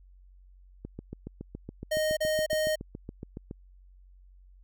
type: click train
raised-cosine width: 3 ms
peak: -25 dBFS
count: 20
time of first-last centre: 0.85-3.511 s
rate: 7.14 Hz
type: tone bursts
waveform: square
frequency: 620 Hz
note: D#5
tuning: 6 cents flat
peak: -26 dBFS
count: 3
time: 1.91-2.758 s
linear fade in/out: 10 ms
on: 260 ms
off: 34 ms
effects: added 46 Hz sine -52 dBFS peak until 4.63 s